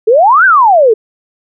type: exponential two-way sweep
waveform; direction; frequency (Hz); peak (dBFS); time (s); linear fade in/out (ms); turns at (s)
sine; up then down; 416.2 to 1600 to 416.2; -3; 0.07-0.94; 10; 0.45
effects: none